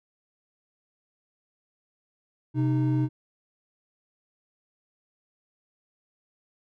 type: tone pair together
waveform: triangle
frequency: 129.5 / 308 Hz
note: C3 / D#4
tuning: -17 / -17 cents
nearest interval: octave + minor third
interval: 1500 cents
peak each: -21 / -24 dBFS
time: 2.54-3.09 s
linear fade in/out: 50 ms
effects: none